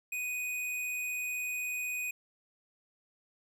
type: tone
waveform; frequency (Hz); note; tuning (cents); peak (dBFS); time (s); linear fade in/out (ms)
square; 2489; D#7; 0; -34; 0.12-2.11; 5
effects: none